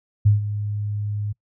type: tone with ADSR envelope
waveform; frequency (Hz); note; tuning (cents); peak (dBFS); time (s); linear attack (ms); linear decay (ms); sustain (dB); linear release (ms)
sine; 103.83; G#2; 0; -10; 0.25-1.33; 14; 140; -13; 16
effects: noise-tail reverb RT60 0.1 s tail -24 dB re dry